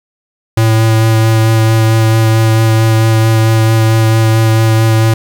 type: tone with vibrato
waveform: square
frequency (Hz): 111.6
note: A2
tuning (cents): +25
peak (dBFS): -7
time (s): 0.57-5.14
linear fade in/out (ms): 5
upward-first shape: sine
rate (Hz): 4.5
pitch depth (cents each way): 12
effects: 7-bit